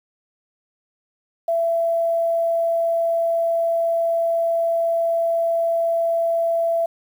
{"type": "tone", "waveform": "sine", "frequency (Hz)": 669, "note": "E5", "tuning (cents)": 25, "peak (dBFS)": -17, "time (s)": [1.48, 6.86], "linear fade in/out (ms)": 5, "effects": ["8-bit"]}